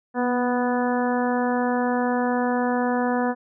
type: harmonic tone with a mistuned harmonic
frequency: 246.9 Hz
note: B3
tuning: in tune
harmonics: 1 / 2 / 3 / 4 / 5 / 6 / 7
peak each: -23 / -26 / -27 / -30 / -36 / -34 / -34 dBFS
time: 0.14-3.35 s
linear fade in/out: 50 ms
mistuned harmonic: 1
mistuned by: -19 cents
effects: none